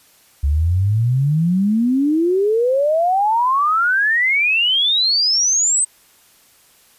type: exponential sweep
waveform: sine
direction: up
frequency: 68.2 to 8372 Hz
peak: -13 dBFS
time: 0.43-5.85 s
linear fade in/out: 10 ms
effects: white hiss -52 dBFS RMS until 6.98 s + resampled to 32000 Hz